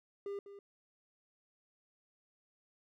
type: tone with echo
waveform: triangle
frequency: 400.8 Hz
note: G4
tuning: 38 cents sharp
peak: -36 dBFS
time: 0.26-0.39 s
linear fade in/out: 2 ms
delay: 200 ms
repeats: 1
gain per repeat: -11 dB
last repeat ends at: 0.59 s
effects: none